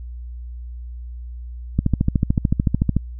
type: click train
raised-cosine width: 5 ms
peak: -4 dBFS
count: 17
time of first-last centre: 1.79-2.966 s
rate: 13.6 Hz
effects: added 60 Hz sine -30 dBFS peak until 3.19 s